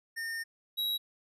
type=tone pair in turn; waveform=square; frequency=1822 / 3861 Hz; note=A#6 / B7; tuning=-40 / -40 cents; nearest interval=octave + minor second; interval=1300 cents; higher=second; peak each=-35 / -30 dBFS; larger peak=second; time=0.16-0.44 / 0.77-0.98 s; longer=first; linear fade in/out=20 ms; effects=resampled to 32000 Hz